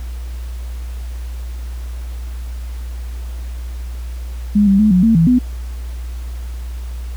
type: tone with pitch steps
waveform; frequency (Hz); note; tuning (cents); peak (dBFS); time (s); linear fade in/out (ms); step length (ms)
sine; 206.4 / 196.1 / 213.6 / 181.9 / 226 / 164.9 / 249.6; G#3 / G3 / G#3 / F#3 / A3 / E3 / B3; -10 / +1 / +49 / -29 / +47 / +1 / +19; -8; 4.55-5.39; 10; 120
effects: added 60 Hz sine -23 dBFS peak until 7.16 s + pink hiss -43 dBFS RMS until 7.16 s